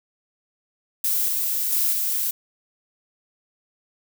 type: noise with level steps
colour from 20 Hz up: violet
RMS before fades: -22 / -24 / -21 / -24 dBFS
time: 1.04-2.31 s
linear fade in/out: 5 ms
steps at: 1.28 / 1.72 / 1.93 s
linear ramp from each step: 2 ms
effects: none